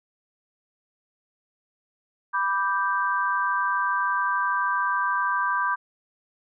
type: chord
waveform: sine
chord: G major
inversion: first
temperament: equal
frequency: 987.8 / 1174.7 / 1568 Hz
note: B5 / D6 / G6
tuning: 0 / 0 / 0 cents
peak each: -26 dBFS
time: 2.33-5.76 s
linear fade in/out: 20 ms
effects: none